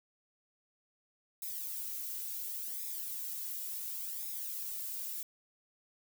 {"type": "noise with flanger", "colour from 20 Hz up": "violet", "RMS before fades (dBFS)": -40, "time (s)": [1.42, 5.23], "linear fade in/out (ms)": 2, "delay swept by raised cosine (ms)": [0.67, 2.27], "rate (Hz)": 0.7, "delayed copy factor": -0.7, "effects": []}